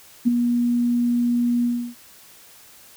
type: tone with ADSR envelope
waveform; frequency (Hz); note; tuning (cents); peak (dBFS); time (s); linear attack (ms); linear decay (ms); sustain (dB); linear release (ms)
sine; 240.3; B3; -47; -11; 0.25-1.95; 26; 13; -6; 310
effects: white hiss -48 dBFS RMS until 2.96 s